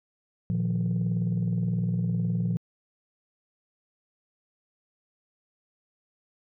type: chord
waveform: sine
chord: Bb suspended fourth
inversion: none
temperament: just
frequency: 116.54 / 155.39 / 174.81 Hz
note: Bb2 / Eb3 / F3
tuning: 0 / -2 / +2 cents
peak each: -26 / -31 / -25 dBFS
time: 0.5-2.57 s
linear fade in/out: 0 ms
effects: tanh soft clip ceiling -20 dBFS